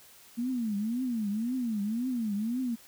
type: tone with vibrato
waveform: sine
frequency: 228.3 Hz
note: A#3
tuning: 36 cents flat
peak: -28 dBFS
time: 0.37-2.76 s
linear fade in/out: 20 ms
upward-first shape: triangle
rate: 1.9 Hz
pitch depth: 250 cents each way
effects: white hiss -55 dBFS RMS until 2.87 s